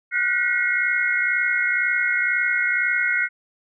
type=tone cluster; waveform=sine; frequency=1442 / 1504 / 1921 / 2156 Hz; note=F#6 / F#6 / B6 / C#7; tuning=-45 / +28 / -48 / -49 cents; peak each=-25 / -25 / -25 / -22 dBFS; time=0.11-3.29 s; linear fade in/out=50 ms; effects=none